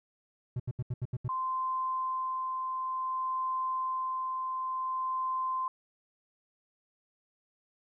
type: tone bursts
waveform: triangle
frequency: 123.8 Hz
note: B2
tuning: 5 cents sharp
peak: -28 dBFS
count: 7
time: 0.56-1.282 s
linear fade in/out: 5 ms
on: 38 ms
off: 76 ms
type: tone with tremolo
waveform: sine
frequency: 1038 Hz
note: C6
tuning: 14 cents flat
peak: -29 dBFS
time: 1.29-5.68 s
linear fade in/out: 2 ms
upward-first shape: sine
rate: 0.55 Hz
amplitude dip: 25%
effects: none